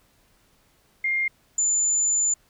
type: tone pair in turn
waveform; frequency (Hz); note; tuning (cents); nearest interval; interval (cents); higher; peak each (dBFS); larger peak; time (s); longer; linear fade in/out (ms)
sine; 2118 / 7059; C7 / A8; +21 / +5; octave + major sixth; 2084; second; -21 / -19; second; 1.04-1.28 / 1.58-2.34; second; 5
effects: pink hiss -62 dBFS RMS until 2.49 s